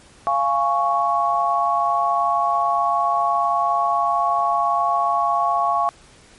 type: chord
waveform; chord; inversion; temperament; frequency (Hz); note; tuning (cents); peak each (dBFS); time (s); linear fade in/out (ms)
sine; Db major; first; just; 693 / 831.5 / 1108.7; F5 / Ab5 / Db6; -14 / +2 / 0; -21 / -23 / -19; 0.27-5.89; 0
effects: pink hiss -49 dBFS RMS until 6.38 s + MP3 48 kbps